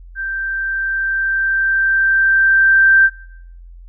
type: tone with level ramp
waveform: sine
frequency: 1568 Hz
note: G6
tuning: in tune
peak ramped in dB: -20 to -6 dBFS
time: 0.15-3.1 s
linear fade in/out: 50 ms
effects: noise-tail reverb RT60 0.7 s tail -22 dB re dry + added 43 Hz sine -35 dBFS peak until 3.88 s